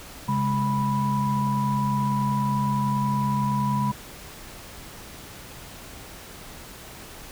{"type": "tone cluster", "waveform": "sine", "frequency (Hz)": [135.4, 206.1, 985], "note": ["C#3", "G#3", "B5"], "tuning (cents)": [-40, -13, -5], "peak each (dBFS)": -25, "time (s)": [0.28, 3.92], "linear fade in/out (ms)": 10, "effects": ["tanh soft clip ceiling -12 dBFS", "pink hiss -42 dBFS RMS until 7.31 s"]}